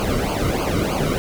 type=noise with flanger; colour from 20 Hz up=brown; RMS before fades=-21 dBFS; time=0-1.18 s; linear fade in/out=0 ms; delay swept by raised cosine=0.53 to 1.2 ms; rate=3.2 Hz; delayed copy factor=-0.9; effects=none